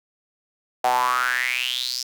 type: tone with high-pass filter sweep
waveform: sawtooth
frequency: 125.2 Hz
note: B2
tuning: 24 cents sharp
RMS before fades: -23 dBFS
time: 0.84-2.03 s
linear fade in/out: 5 ms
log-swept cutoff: 720 to 5400 Hz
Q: 7.6
effects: none